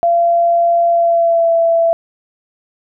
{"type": "tone with pitch glide", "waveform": "sine", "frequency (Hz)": [684, 667.6], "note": ["F5", "E5"], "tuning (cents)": [-36, 22], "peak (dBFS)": -9, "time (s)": [0.03, 1.93], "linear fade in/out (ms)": 0, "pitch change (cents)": -42, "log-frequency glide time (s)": [0.88, 1.51], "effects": []}